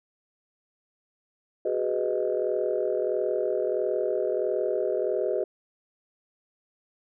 sine chord, G# minor seventh, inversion third, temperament just, 373.8 / 415.3 / 498.4 / 623 Hz, F#4 / G#4 / B4 / D#5, +18 / 0 / +16 / +2 cents, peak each -29 dBFS, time 1.65-5.44 s, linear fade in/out 5 ms, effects tanh soft clip ceiling -14 dBFS

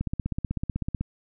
click train, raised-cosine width 5 ms, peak -15 dBFS, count 17, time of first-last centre 0.01-1.01 s, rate 16 Hz, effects none

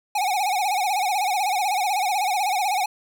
square tone with vibrato, 784 Hz, G5, in tune, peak -21 dBFS, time 0.15-2.86 s, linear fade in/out 5 ms, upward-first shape sine, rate 16 Hz, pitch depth 140 cents each way, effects none

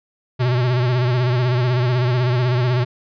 square tone with vibrato, 124.3 Hz, B2, 12 cents sharp, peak -16 dBFS, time 0.39-2.85 s, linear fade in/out 20 ms, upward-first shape sine, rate 16 Hz, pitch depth 66 cents each way, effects resampled to 11025 Hz

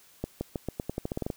accelerating click train, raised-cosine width 2 ms, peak -17 dBFS, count 13, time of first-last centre 0.24-1.302 s, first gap 170 ms, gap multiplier 0.87, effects white hiss -58 dBFS RMS until 1.36 s

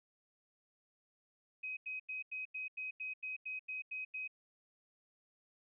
sine tone bursts, 2525 Hz, D#7, 25 cents sharp, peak -39 dBFS, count 12, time 1.63-4.278 s, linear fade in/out 10 ms, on 140 ms, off 88 ms, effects none

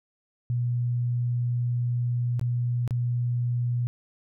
sine tone with dropouts, 121.3 Hz, B2, 31 cents flat, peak -23 dBFS, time 0.5-3.87 s, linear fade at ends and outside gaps 0 ms, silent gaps 2.395-2.413 / 2.877-2.908 s, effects none

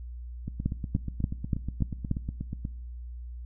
two click trains, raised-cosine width 5 ms, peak -13 / -20 dBFS, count 6 / 19, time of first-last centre 0.66-2.113 / 0.48-2.651 s, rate 3.44 / 8.29 Hz, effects noise-tail reverb RT60 1.0 s tail -22 dB re dry + added 60 Hz sine -37 dBFS peak until 3.45 s

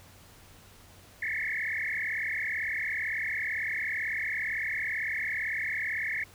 sine tone with frequency modulation, 1978 Hz, B6, 2 cents sharp, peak -29 dBFS, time 1.22-6.24 s, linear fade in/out 5 ms, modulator 37.9 Hz, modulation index 6.7, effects added 94 Hz sine -58 dBFS peak until 6.34 s + pink hiss -55 dBFS RMS until 6.34 s

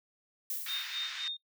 violet noise with exponential decay, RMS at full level -34 dBFS, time 0.5-1.29 s, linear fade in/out 2 ms, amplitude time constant 170 ms
pink band-pass noise, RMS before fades -42 dBFS, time 0.66-1.28 s, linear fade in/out 2 ms, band 1500 to 5200 Hz, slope 24 dB/octave
sine tone with tremolo, 3669 Hz, A#7, 28 cents flat, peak -32 dBFS, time 0.68-1.37 s, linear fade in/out 5 ms, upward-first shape sine, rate 3.8 Hz, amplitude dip 90%
effects noise-tail reverb RT60 0.1 s tail -17 dB re dry

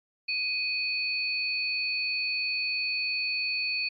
sine tone pair together, 2500 / 4443 Hz, D#7 / C#8, +8 / +3 cents, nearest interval minor seventh, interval 995 cents, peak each -28 / -31 dBFS, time 0.28-3.89 s, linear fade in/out 10 ms, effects MP3 48 kbps

